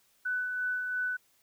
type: tone with tremolo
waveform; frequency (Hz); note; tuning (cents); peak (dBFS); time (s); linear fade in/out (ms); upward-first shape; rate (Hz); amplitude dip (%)
sine; 1495; F#6; +17; -28; 0.25-1.17; 10; sine; 2.9; 35
effects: white hiss -68 dBFS RMS until 1.42 s